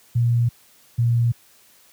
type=tone pair in turn; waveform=sine; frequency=118.7 / 118.11 Hz; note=A#2 / A#2; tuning=+32 / +23 cents; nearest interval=unison; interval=9 cents; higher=first; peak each=-15 dBFS; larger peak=neither; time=0.15-0.49 / 0.98-1.32 s; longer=neither; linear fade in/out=10 ms; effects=white hiss -54 dBFS RMS until 1.92 s + high-pass 60 Hz 12 dB/octave